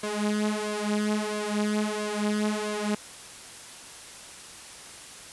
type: tone with flanger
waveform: sawtooth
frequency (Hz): 210.5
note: G#3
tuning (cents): +24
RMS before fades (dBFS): -28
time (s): 0.03-2.95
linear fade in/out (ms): 5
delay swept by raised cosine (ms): 1.8 to 5.4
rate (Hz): 1.5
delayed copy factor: +0.8
effects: white hiss -44 dBFS RMS until 5.32 s + resampled to 24000 Hz